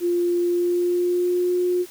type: tone with pitch glide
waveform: sine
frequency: 349.2 to 358.2 Hz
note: F4 to F4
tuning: 0 to +44 cents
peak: -18 dBFS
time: 0-1.86 s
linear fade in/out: 50 ms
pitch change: +44 cents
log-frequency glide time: 0.41-1.54 s
effects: white hiss -45 dBFS RMS until 1.9 s